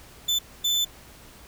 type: tone bursts at uneven times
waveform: 35% pulse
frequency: 3517 Hz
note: A7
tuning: 1 cent flat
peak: -19 dBFS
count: 2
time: 0.28-0.39 / 0.64-0.85 s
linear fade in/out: 10 ms
effects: added 60 Hz sine -54 dBFS peak until 1.47 s + pink hiss -49 dBFS RMS until 1.47 s